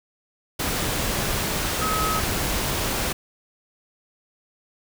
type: tone in noise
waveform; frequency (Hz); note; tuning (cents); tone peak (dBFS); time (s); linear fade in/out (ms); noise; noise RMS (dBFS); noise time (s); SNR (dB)
sine; 1278; D#6; +46; -24; 1.81-2.2; 10; pink; -25; 0.59-3.13; -2
effects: none